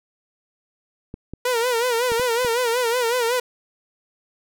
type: clicks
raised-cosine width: 3 ms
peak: -20 dBFS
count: 5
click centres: 1.141 / 1.336 / 2.119 / 2.197 / 2.448 s
type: tone with vibrato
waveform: sawtooth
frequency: 480 Hz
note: B4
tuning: 49 cents flat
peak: -15 dBFS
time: 1.45-3.4 s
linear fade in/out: 5 ms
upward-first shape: sine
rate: 5.4 Hz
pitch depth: 98 cents each way
effects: none